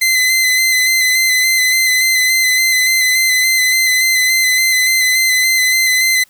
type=tone with vibrato; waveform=sawtooth; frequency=2046 Hz; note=C7; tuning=39 cents flat; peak=-7 dBFS; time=0.01-6.24 s; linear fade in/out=10 ms; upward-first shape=square; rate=3.5 Hz; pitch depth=20 cents each way; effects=white hiss -51 dBFS RMS until 6.29 s